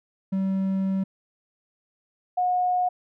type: tone pair in turn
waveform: triangle / sine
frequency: 192 / 724.9 Hz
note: G3 / F#5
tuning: -36 / -36 cents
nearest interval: octave + major seventh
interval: 2300 cents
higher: second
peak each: -20 dBFS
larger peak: neither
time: 0.32-1.04 / 2.37-2.89 s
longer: first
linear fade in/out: 10 ms
effects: none